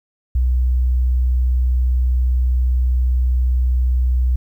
sine tone, 62.5 Hz, B1, 21 cents sharp, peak -13 dBFS, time 0.35-4.36 s, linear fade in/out 5 ms, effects 9-bit

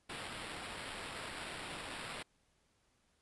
white noise with sample-and-hold, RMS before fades -45 dBFS, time 0.09-2.23 s, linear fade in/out 10 ms, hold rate 6300 Hz, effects pink hiss -75 dBFS RMS until 3.21 s + resampled to 24000 Hz

